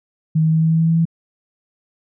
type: tone with pitch steps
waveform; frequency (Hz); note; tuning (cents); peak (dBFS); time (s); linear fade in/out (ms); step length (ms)
sine; 158.1 / 159.11 / 160.12 / 161.14 / 162.17 / 163.2 / 164.24 / 165.29; D#3 / D#3 / D#3 / E3 / E3 / E3 / E3 / E3; +28 / +39 / +50 / -39 / -28 / -17 / -6 / +5; -12; 0.35-1.054; 10; 88
effects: none